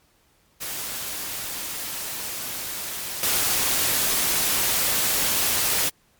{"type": "noise with level steps", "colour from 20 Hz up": "white", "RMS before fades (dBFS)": [-31, -22], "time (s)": [0.6, 5.9], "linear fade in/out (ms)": 20, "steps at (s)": 3.23, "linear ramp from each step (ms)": 2, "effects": ["pink hiss -62 dBFS RMS until 6.19 s", "MP3 96 kbps"]}